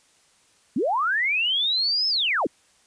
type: linear two-way sweep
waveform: sine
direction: up then down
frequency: 194.7 to 5274 to 194.7 Hz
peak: -20 dBFS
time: 0.76-2.47 s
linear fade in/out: 5 ms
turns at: 2.08 s
effects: white hiss -60 dBFS RMS until 2.86 s + resampled to 22050 Hz